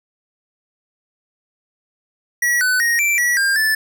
square tone with pitch steps, 1927 / 1500 / 1871 / 2343 / 1935 / 1602 / 1751 Hz, B6 / F#6 / A#6 / D7 / B6 / G6 / A6, -43 / +23 / +6 / -5 / -36 / +37 / -9 cents, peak -15 dBFS, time 2.42-3.75 s, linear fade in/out 5 ms, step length 190 ms, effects none

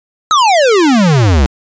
square exponential sweep, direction down, 1318.5 to 61.74 Hz, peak -7 dBFS, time 0.31-1.46 s, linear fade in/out 0 ms, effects resampled to 16000 Hz

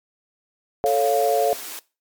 sine chord, A augmented, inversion none, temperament equal, 440 / 554.4 / 698.5 Hz, A4 / C#5 / E#5, 0 / 0 / 0 cents, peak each -21 / -21 / -20 dBFS, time 0.84-1.53 s, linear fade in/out 0 ms
white high-pass noise, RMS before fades -34 dBFS, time 0.86-1.79 s, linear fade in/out 0 ms, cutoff 250 Hz, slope 48 dB/octave
effects noise-tail reverb RT60 0.3 s tail -21 dB re dry + MP3 96 kbps

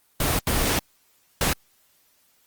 pink noise bursts at uneven times, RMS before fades -22 dBFS, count 3, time 0.2-0.39 / 0.47-0.79 / 1.41-1.53 s, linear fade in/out 2 ms, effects white hiss -63 dBFS RMS until 2.46 s + Opus 24 kbps

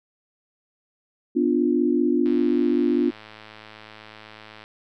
sine chord, B diminished, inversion none, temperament equal with one note detuned, 248.7 / 293.7 / 349.2 Hz, B3 / D4 / F4, +12 / 0 / 0 cents, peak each -22 dBFS, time 1.35-3.11 s, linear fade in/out 20 ms
click train, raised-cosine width 0.3 ms, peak -26 dBFS, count 258, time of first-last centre 2.26-4.64 s, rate 108 Hz
effects none

